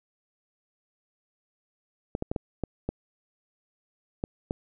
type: clicks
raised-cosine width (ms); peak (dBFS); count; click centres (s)
2; -15; 8; 2.151 / 2.224 / 2.315 / 2.362 / 2.637 / 2.89 / 4.239 / 4.509
effects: none